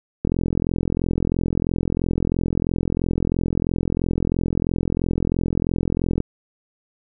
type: click train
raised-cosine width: 3 ms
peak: -8 dBFS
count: 257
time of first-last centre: 0.25-6.203 s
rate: 43 Hz
effects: none